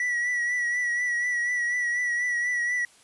triangle tone with vibrato, 1941 Hz, B6, 31 cents flat, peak -22 dBFS, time 0-2.85 s, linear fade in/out 2 ms, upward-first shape triangle, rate 4.1 Hz, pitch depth 42 cents each way, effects white hiss -56 dBFS RMS until 3.03 s + resampled to 24000 Hz

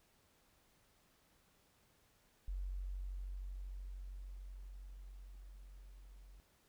sine tone with level ramp, 46.49 Hz, F#1, 9 cents sharp, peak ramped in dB -38 to -55 dBFS, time 2.48-6.4 s, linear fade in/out 0 ms, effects pink hiss -72 dBFS RMS until 6.68 s

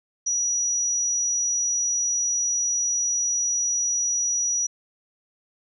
sine tone, 5830 Hz, F#8, 26 cents flat, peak -21 dBFS, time 0.26-4.67 s, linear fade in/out 10 ms, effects none

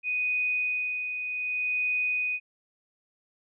sine tone with tremolo, 2489 Hz, D#7, in tune, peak -24 dBFS, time 0.03-2.4 s, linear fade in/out 50 ms, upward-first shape sine, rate 0.65 Hz, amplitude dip 50%, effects none

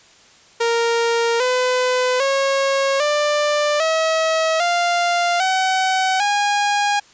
sawtooth tone with pitch steps, 465 / 504.2 / 546.6 / 592.7 / 642.6 / 696.7 / 755.4 / 819 Hz, A#4 / B4 / C#5 / D5 / E5 / F5 / F#5 / G#5, -4 / +36 / -24 / +16 / -44 / -4 / +36 / -24 cents, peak -12 dBFS, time 0.6-7 s, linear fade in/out 10 ms, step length 800 ms, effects white hiss -49 dBFS RMS until 7.13 s + resampled to 16000 Hz

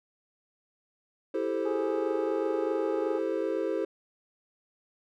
triangle chord, A minor seventh, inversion second, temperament equal, 329.6 / 392 / 440 / 523.3 Hz, E4 / G4 / A4 / C5, 0 / 0 / 0 / 0 cents, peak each -31 dBFS, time 1.34-3.85 s, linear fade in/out 5 ms
harmonic tone, 417 Hz, G#4, 7 cents sharp, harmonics 1 / 2 / 3, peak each -34 / -40 / -44 dBFS, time 1.65-3.19 s, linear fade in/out 10 ms
effects none

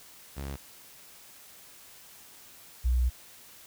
sawtooth / sine tone pair in turn, 69.3 / 61.45 Hz, C#2 / B1, 0 / -8 cents, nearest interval major second, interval 208 cents, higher first, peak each -31 / -22 dBFS, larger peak second, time 0.36-0.57 / 2.84-3.1 s, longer second, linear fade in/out 20 ms, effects white hiss -52 dBFS RMS until 3.66 s

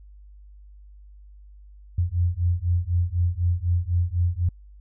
sine beating tone pair, 85.7 / 89.7 Hz, F2 / F2, -32 / +47 cents, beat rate 4 Hz, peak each -23 dBFS, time 1.98-4.49 s, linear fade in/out 5 ms, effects added 50 Hz sine -44 dBFS peak until 4.8 s

